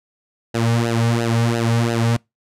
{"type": "tone with flanger", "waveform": "sawtooth", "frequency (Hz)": 116.3, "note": "A#2", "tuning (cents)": -4, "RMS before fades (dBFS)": -18, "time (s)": [0.54, 2.17], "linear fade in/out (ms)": 10, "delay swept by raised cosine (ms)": [0.87, 3.07], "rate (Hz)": 2.9, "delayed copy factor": -0.9, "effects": ["noise-tail reverb RT60 0.2 s tail -26 dB re dry", "low-pass 10000 Hz 12 dB/octave"]}